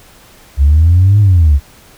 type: exponential two-way sweep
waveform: sine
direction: up then down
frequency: 67 to 105.8 to 67 Hz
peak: -3 dBFS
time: 0.57-1.6 s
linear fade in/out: 50 ms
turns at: 1.2 s
effects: tanh soft clip ceiling -1 dBFS + pink hiss -42 dBFS RMS until 1.97 s